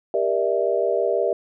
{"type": "chord", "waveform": "sine", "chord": "E half-diminished seventh", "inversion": "first", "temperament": "just", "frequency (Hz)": [395.6, 474.7, 593.3, 659.3], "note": ["G4", "Bb4", "D5", "E5"], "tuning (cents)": [16, 31, 18, 0], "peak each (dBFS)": -24, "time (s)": [0.14, 1.33], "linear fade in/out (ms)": 2, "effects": []}